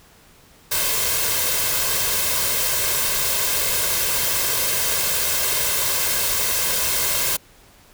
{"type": "noise with comb filter", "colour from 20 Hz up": "white", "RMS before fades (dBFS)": -21, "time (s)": [0.71, 7.37], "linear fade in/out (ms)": 10, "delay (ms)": 1.9, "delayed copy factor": 0.6, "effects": ["pink hiss -51 dBFS RMS until 7.93 s"]}